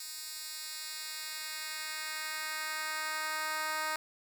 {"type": "tone with high-pass filter sweep", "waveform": "10% pulse", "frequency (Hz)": 311.1, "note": "D#4", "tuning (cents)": 0, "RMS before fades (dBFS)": -38, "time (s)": [0, 3.96], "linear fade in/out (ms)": 2, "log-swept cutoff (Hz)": [5300, 960], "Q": 0.9, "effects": []}